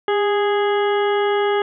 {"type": "harmonic tone with a mistuned harmonic", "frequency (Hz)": 414.4, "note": "G#4", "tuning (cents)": -4, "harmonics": [1, 2, 3, 4, 5, 7, 8], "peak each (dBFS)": [-17, -23, -27, -29, -31, -34, -35], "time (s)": [0.08, 1.62], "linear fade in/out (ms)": 2, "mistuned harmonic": 1, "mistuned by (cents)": -35, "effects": []}